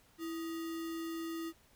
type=tone with sample-and-hold; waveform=sine; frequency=329.6 Hz; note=E4; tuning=in tune; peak=-37 dBFS; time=0.18-1.53 s; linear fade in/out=50 ms; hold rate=1575 Hz; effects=pink hiss -66 dBFS RMS until 1.75 s